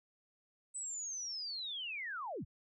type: linear sweep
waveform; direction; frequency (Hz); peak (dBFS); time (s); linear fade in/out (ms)
sine; down; 8130 to 51.91; -39; 0.74-2.45; 20
effects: none